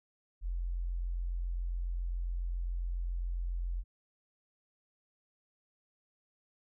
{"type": "tone", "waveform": "sine", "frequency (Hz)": 43.65, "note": "F1", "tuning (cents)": 0, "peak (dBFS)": -32, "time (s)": [0.41, 3.84], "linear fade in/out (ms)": 50, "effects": []}